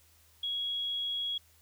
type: tone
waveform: sine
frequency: 3322 Hz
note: G#7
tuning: in tune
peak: -31 dBFS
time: 0.43-1.38 s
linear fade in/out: 5 ms
effects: added 80 Hz sine -65 dBFS peak until 1.61 s + white hiss -64 dBFS RMS until 1.61 s